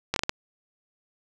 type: slowing click train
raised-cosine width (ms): 0.2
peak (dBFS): -7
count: 5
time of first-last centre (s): 0.14-0.294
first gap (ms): 22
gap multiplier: 1.39
effects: none